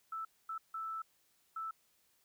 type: tone bursts at uneven times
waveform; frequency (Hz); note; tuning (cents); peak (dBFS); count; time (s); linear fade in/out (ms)
sine; 1318.5; E6; 0; -38; 4; 0.12-0.25 / 0.49-0.58 / 0.74-1.02 / 1.56-1.71; 5
effects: white hiss -73 dBFS RMS until 2.24 s